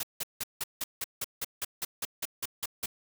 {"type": "noise bursts", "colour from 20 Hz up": "white", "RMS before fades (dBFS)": -33, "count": 15, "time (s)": [0, 2.86], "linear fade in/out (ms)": 5, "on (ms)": 32, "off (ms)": 170, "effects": []}